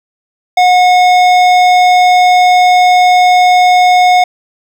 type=tone with hard clipping; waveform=sine; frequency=726 Hz; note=F#5; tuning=33 cents flat; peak=-6 dBFS; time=0.57-4.24 s; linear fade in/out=5 ms; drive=13 dB; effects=none